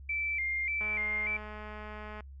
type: tone with vibrato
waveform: sine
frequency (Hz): 2217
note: C#7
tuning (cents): 0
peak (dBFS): -30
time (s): 0.09-1.37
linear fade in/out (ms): 5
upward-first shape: square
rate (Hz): 1.7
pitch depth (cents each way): 83
type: click train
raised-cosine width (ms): 0.5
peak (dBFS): -30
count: 297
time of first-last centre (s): 0.81-2.206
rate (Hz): 212
effects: noise-tail reverb RT60 0.1 s tail -25 dB re dry + added 68 Hz sine -45 dBFS peak until 2.4 s